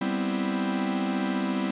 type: chord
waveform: 45% pulse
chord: C major seventh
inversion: second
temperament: equal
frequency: 196 / 246.9 / 261.6 / 329.6 Hz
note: G3 / B3 / C4 / E4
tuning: 0 / 0 / 0 / 0 cents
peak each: -29 / -33 / -30 / -33 dBFS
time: 0.01-1.71 s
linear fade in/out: 5 ms
effects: resampled to 8000 Hz + 9-bit